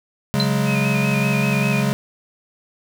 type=chord; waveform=square; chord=C# suspended fourth; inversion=none; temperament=equal; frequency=138.59 / 185 / 207.7 Hz; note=C#3 / F#3 / G#3; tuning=0 / 0 / 0 cents; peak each=-21 / -25 / -22 dBFS; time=0.34-1.93 s; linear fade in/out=0 ms
type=tone with exponential decay; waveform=sine; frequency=4066 Hz; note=B7; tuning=50 cents sharp; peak=-15 dBFS; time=0.4-0.52 s; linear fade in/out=0 ms; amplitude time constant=25 ms
type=tone with vibrato; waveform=sine; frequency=2497 Hz; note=D#7; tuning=6 cents sharp; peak=-24 dBFS; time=0.65-1.84 s; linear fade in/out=50 ms; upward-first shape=square; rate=5.1 Hz; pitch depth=41 cents each way
effects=none